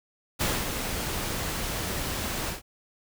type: noise with ADSR envelope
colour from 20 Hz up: pink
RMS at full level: -25 dBFS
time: 0.39-2.62 s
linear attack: 26 ms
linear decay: 220 ms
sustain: -6 dB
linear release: 130 ms
effects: none